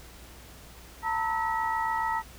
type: tone cluster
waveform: sine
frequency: 897 / 964 / 1299 / 1928 Hz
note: A5 / B5 / E6 / B6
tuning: +33 / -42 / -26 / -42 cents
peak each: -28 / -35 / -33 / -34 dBFS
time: 1.02-2.23 s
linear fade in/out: 50 ms
effects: added 60 Hz sine -50 dBFS peak until 2.38 s + pink hiss -50 dBFS RMS until 2.38 s

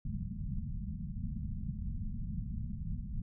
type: low-pass noise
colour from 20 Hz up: pink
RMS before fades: -38 dBFS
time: 0.05-3.22 s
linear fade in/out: 5 ms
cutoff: 230 Hz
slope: 96 dB/octave
effects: none

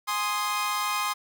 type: chord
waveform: sawtooth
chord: Ab major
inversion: none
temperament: equal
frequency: 830.6 / 1046.5 / 1244.5 Hz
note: Ab5 / C6 / Eb6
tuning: 0 / 0 / 0 cents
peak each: -30 / -25 / -26 dBFS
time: 0.07-1.14 s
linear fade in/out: 20 ms
effects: none

